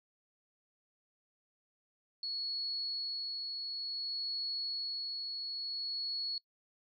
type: tone with tremolo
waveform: sine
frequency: 4367 Hz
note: C#8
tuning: 27 cents flat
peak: -34 dBFS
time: 2.23-6.38 s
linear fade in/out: 2 ms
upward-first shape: sine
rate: 0.56 Hz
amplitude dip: 30%
effects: noise-tail reverb RT60 0.1 s tail -25 dB re dry + MP3 96 kbps